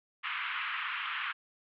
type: band-pass noise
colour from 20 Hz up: pink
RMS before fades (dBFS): -36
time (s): 0.23-1.33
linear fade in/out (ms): 20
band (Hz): 1100 to 3100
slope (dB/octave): 48
effects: none